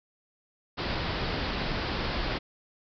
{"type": "low-pass noise", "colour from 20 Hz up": "pink", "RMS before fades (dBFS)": -31, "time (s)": [0.77, 2.39], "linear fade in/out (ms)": 20, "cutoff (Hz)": 5100, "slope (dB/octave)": 96, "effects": []}